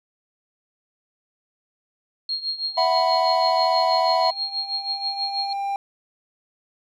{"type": "tone with tremolo", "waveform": "sine", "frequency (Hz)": 4251, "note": "C8", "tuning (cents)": 27, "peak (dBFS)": -21, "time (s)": [2.29, 5.53], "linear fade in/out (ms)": 2, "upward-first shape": "triangle", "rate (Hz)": 6.2, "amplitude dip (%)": 85}
{"type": "tone with exponential growth", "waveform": "triangle", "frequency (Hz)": 795, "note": "G5", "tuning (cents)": 24, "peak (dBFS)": -20, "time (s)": [2.58, 5.76], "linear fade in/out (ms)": 1, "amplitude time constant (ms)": 690}
{"type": "chord", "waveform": "triangle", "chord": "E suspended second", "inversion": "none", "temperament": "just", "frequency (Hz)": [659.3, 741.7, 988.9], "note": ["E5", "F#5", "B5"], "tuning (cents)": [0, 4, 2], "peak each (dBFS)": -20, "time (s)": [2.77, 4.31], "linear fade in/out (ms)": 10}
{"effects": []}